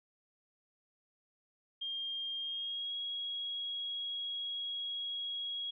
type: tone with pitch glide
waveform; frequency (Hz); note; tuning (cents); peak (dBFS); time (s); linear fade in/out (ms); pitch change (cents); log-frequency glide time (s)
sine; 3213 to 3309; G7 to G#7; +42 to -7; -36; 1.81-5.71; 10; +51; 2.39-2.93
effects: none